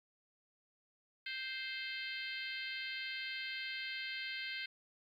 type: harmonic tone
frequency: 523.3 Hz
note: C5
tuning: in tune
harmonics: 3 / 4 / 5 / 6 / 7 / 8 / 9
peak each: -46 / -44 / -48 / -47 / -53 / -49 / -54 dBFS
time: 1.26-4.66 s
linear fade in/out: 5 ms
effects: 12-bit